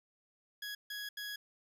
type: tone bursts at uneven times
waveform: 20% pulse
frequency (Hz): 1667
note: G#6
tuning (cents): +6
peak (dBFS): -35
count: 3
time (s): 0.62-0.75 / 0.9-1.09 / 1.17-1.36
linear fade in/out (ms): 5
effects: none